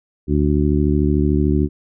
harmonic tone, 73.42 Hz, D2, in tune, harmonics 1 / 2 / 3 / 4 / 5, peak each -18 / -20 / -21 / -20 / -22 dBFS, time 0.27-1.69 s, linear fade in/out 50 ms, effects none

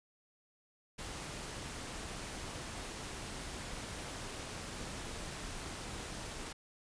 pink noise with amplitude modulation, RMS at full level -42 dBFS, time 0.98-6.53 s, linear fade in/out 10 ms, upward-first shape sine, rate 215 Hz, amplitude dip 35%, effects resampled to 22050 Hz

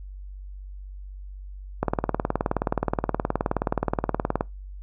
click train, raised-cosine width 1 ms, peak -8 dBFS, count 50, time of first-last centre 1.83-4.409 s, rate 19 Hz, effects noise-tail reverb RT60 0.2 s tail -24 dB re dry + added 48 Hz sine -36 dBFS peak until 4.82 s

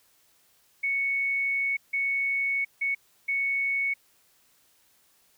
sine tone bursts at uneven times, 2217 Hz, C#7, in tune, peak -24 dBFS, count 4, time 0.83-1.77 / 1.93-2.65 / 2.81-2.95 / 3.28-3.94 s, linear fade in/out 10 ms, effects white hiss -64 dBFS RMS until 5.37 s

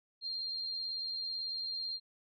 sine tone with amplitude modulation, 4196 Hz, C8, 4 cents sharp, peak -34 dBFS, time 0.21-2 s, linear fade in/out 50 ms, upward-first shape sine, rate 78.1 Hz, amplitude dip 35%, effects none

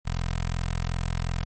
15% pulse tone with notch filter, 42.73 Hz, F1, 37 cents flat, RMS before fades -28 dBFS, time 0.05-1.45 s, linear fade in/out 20 ms, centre 360 Hz, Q 0.64, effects MP3 32 kbps

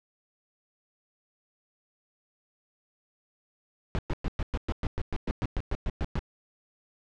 brown noise bursts, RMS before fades -28 dBFS, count 16, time 3.95-6.192 s, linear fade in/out 0 ms, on 37 ms, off 110 ms, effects low-pass 4000 Hz 12 dB/octave

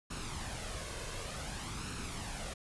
pink noise with flanger, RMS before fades -41 dBFS, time 0.1-2.54 s, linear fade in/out 10 ms, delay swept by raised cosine 0.73 to 1.93 ms, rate 0.55 Hz, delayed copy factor +0.5, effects resampled to 24000 Hz

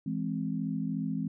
sine chord, E augmented, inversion none, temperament equal, 164.81 / 207.7 / 261.6 Hz, E3 / G#3 / B#3, 0 / 0 / 0 cents, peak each -34 dBFS, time 0.06-1.28 s, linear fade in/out 5 ms, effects none

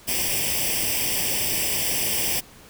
white noise with comb filter, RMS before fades -24 dBFS, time 0.07-2.41 s, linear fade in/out 20 ms, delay 0.37 ms, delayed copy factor +0.9, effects pink hiss -48 dBFS RMS until 2.69 s

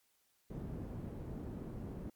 white low-pass noise, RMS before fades -44 dBFS, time 0.5-2.1 s, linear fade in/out 5 ms, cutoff 240 Hz, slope 12 dB/octave, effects white hiss -75 dBFS RMS until 2.15 s + MP3 96 kbps

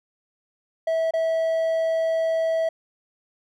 triangle tone with dropouts, 651 Hz, E5, 22 cents flat, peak -18 dBFS, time 0.87-2.69 s, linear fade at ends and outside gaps 5 ms, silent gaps 1.109-1.136 s, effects none

